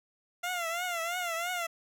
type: tone with vibrato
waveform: 15% pulse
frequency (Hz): 692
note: F5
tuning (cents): -16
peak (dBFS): -25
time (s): 0.43-1.67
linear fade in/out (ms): 10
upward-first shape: triangle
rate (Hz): 3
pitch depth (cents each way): 110
effects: none